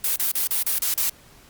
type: noise bursts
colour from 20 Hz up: blue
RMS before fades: -22 dBFS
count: 7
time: 0.04-1.096 s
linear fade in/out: 2 ms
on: 120 ms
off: 36 ms
effects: pink hiss -51 dBFS RMS until 1.49 s + Opus 48 kbps